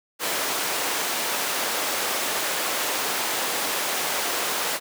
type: high-pass noise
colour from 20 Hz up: pink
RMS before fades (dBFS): -26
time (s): 0.19-4.8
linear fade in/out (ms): 50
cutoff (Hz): 490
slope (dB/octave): 12
effects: none